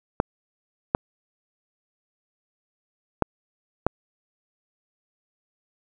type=clicks; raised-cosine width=1 ms; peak=-4 dBFS; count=4; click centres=0.201 / 0.949 / 3.223 / 3.866 s; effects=none